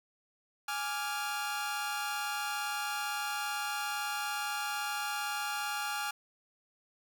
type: chord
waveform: sawtooth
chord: D diminished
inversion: second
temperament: equal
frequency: 830.6 / 1174.7 / 1396.9 Hz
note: Ab5 / D6 / F6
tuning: 0 / 0 / 0 cents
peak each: -33 / -38 / -33 dBFS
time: 0.68-6.11 s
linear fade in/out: 5 ms
effects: none